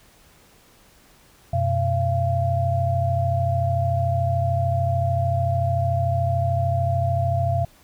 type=tone cluster; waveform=sine; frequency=92.1 / 125.6 / 683 Hz; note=F#2 / B2 / F5; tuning=-7 / +30 / -39 cents; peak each=-23 dBFS; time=1.53-7.65 s; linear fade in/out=5 ms; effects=pink hiss -54 dBFS RMS until 7.83 s